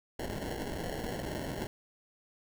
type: noise with sample-and-hold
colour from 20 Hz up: white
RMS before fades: -37 dBFS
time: 0.19-1.67 s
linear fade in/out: 5 ms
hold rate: 1225 Hz
effects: none